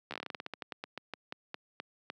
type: slowing click train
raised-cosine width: 0.3 ms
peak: -22 dBFS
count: 22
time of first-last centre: 0.11-2.101 s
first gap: 13 ms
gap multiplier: 1.17
effects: high-pass 200 Hz 12 dB/octave